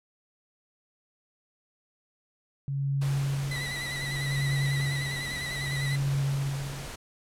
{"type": "tone with tremolo", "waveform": "sine", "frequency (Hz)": 138.59, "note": "C#3", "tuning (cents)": 0, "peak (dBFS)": -24, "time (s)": [2.68, 6.86], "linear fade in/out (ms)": 0, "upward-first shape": "sine", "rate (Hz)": 0.65, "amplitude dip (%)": 85}
{"type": "noise", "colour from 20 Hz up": "pink", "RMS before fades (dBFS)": -40, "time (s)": [3.01, 6.96], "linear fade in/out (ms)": 10}
{"type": "tone with vibrato", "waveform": "30% pulse", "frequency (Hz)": 1975.5, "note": "B6", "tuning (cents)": 0, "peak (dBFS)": -30, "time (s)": [3.51, 5.96], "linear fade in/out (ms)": 5, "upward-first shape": "square", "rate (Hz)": 10, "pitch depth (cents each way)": 36}
{"effects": ["low-pass 11000 Hz 12 dB/octave"]}